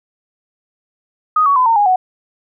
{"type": "tone with pitch steps", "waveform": "sine", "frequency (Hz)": [1247, 1123.9, 1012.9, 912.9, 822.7, 741.5], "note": ["D#6", "C#6", "B5", "A#5", "G#5", "F#5"], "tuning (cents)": [3, 24, 43, -36, -17, 4], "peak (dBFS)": -9, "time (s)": [1.36, 1.96], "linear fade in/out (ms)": 5, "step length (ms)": 100, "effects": []}